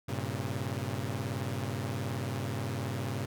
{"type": "chord", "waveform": "sawtooth", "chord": "G diminished", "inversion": "none", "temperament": "equal with one note detuned", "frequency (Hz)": [98, 116.54, 135.27], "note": ["G2", "Bb2", "Db3"], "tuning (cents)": [0, 0, -42], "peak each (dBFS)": -33, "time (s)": [0.08, 3.26], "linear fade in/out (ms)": 10, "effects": []}